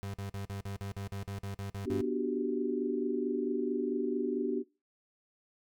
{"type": "tone bursts", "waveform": "35% pulse", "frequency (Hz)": 99.1, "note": "G2", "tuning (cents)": 19, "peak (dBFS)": -35, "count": 13, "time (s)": [0.03, 2.012], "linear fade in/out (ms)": 0, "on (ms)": 110, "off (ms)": 46}
{"type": "chord", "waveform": "sine", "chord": "G major seventh", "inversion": "first", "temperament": "just", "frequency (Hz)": [245, 294, 367.5, 392], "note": ["B3", "D4", "F#4", "G4"], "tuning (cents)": [-14, 2, -12, 0], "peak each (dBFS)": -35, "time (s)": [1.84, 4.64], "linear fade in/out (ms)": 50}
{"effects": ["noise-tail reverb RT60 0.3 s tail -23 dB re dry"]}